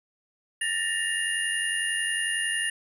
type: tone cluster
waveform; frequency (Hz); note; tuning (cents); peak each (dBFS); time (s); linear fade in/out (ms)
sine; 1774 / 1865 / 2821 / 9640; A6 / A#6 / F7 / D9; +14 / 0 / +17 / +44; -30; 0.61-2.7; 5
effects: tanh soft clip ceiling -17 dBFS + 10-bit